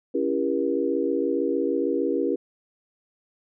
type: chord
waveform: sine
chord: C# diminished seventh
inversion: none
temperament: just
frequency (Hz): 277.2 / 332.6 / 399.1 / 479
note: C#4 / E4 / G4 / Bb4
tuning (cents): 0 / +16 / +31 / +47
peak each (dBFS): -27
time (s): 0.14-2.36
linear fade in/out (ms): 10
effects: none